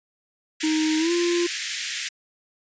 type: high-pass noise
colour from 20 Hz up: pink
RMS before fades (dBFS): -28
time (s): 0.6-2.09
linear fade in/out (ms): 10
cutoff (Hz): 1700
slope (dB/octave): 48
type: tone with pitch glide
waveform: triangle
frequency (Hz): 312.3 to 346.5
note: D#4 to F4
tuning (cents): +7 to -14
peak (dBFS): -18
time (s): 0.63-1.47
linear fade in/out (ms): 10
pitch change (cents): +179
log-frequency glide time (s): 0.98-1.12
effects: resampled to 16000 Hz

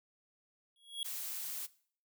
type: tone with exponential growth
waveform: square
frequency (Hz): 3322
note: G#7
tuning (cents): 0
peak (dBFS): -33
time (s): 0.76-1.03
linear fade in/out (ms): 1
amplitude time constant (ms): 58
type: noise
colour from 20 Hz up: blue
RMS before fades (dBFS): -41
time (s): 1.04-1.67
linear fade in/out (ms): 20
effects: noise-tail reverb RT60 0.5 s tail -19 dB re dry

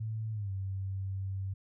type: tone with pitch glide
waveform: sine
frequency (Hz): 110 to 96.32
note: A2 to G2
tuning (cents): 0 to -30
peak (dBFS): -33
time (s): 0-1.54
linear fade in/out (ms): 10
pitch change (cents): -230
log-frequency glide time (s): 0.32-0.51
effects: none

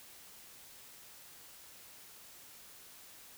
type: silence
effects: white hiss -55 dBFS RMS until 3.37 s

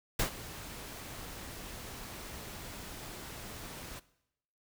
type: noise with ADSR envelope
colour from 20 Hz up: pink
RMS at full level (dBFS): -29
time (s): 0.19-4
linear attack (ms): 6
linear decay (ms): 100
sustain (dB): -16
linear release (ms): 14
effects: noise-tail reverb RT60 0.8 s tail -19 dB re dry

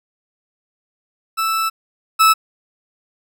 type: tone pair in turn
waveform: 40% pulse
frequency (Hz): 1318.5 / 1307.1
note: E6 / E6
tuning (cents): 0 / -15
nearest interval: unison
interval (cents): 15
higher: first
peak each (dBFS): -16 / -8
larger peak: second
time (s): 1.37-1.7 / 2.19-2.34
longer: first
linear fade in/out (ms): 20
effects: none

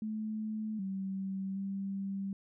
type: tone with pitch steps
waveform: sine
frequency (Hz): 216.3 / 192.6 / 195.8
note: A3 / G3 / G3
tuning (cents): -29 / -30 / -2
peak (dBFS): -34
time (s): 0.02-2.33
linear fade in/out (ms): 2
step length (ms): 770
effects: none

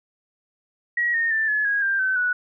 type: tone with pitch steps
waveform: sine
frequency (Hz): 1909 / 1839.7 / 1772.9 / 1708.6 / 1646.6 / 1586.8 / 1529.2 / 1473.7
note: A#6 / A#6 / A6 / G#6 / G#6 / G6 / G6 / F#6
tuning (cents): +41 / -23 / +13 / +49 / -15 / +21 / -43 / -7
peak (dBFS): -19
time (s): 0.97-2.33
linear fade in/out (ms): 5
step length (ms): 170
effects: none

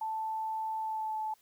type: tone with pitch glide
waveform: sine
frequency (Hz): 880 to 868.4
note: A5 to A5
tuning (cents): 0 to -23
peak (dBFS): -32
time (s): 0.01-1.34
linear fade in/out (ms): 5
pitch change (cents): -23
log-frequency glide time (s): 0.79-1.19
effects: white hiss -67 dBFS RMS until 1.41 s

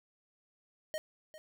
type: tone with echo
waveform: square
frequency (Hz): 622.3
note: D#5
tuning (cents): 0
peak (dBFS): -35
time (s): 0.94-0.98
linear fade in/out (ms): 0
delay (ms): 400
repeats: 1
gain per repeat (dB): -14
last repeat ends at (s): 1.38
effects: none

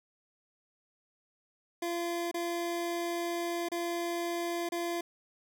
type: tone with dropouts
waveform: 25% pulse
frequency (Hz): 343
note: F4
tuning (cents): -31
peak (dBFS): -28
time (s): 1.82-5.01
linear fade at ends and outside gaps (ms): 5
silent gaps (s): 2.314-2.342 / 3.687-3.717 / 4.69-4.72
effects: none

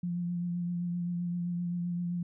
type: tone with vibrato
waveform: sine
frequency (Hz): 174.61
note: F3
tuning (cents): 0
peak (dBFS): -30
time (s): 0.03-2.23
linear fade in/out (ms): 5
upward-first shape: triangle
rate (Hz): 7.7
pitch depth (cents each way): 26
effects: none

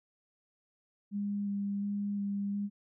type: tone with vibrato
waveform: sine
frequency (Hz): 201.9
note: G#3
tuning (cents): -49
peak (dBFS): -31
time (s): 1.11-2.7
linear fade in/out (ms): 50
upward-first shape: square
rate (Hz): 1.4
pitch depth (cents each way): 10
effects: none

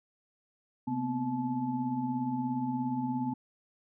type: tone cluster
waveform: sine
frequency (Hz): 131.6 / 235.3 / 252.3 / 866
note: C3 / A#3 / B3 / A5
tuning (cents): +10 / +16 / +37 / -28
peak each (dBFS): -39 / -39 / -31 / -37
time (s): 0.87-3.34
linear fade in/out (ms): 10
effects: none

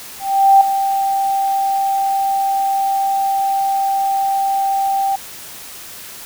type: tone with ADSR envelope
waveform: sine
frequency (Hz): 784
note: G5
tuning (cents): 0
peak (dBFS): -4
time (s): 0.19-5.16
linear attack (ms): 420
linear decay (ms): 4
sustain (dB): -10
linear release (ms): 8
effects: white hiss -34 dBFS RMS until 6.25 s

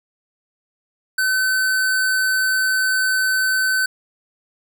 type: tone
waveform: square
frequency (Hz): 1523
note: F#6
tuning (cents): +50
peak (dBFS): -17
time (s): 1.18-3.86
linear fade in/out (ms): 5
effects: none

